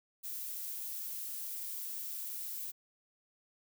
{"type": "noise", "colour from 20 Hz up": "violet", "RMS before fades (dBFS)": -41, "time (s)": [0.23, 2.72], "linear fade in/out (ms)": 20, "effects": []}